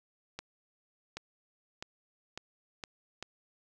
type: accelerating click train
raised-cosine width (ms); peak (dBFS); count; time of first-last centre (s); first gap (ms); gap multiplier
0.2; -22; 6; 0.39-3.226; 780; 0.84
effects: none